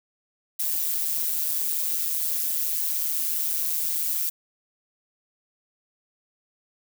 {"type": "noise with amplitude modulation", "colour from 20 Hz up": "violet", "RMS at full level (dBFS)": -23, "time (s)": [0.59, 4.3], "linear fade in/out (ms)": 10, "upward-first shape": "sine", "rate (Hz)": 158, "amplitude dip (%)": 70, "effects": []}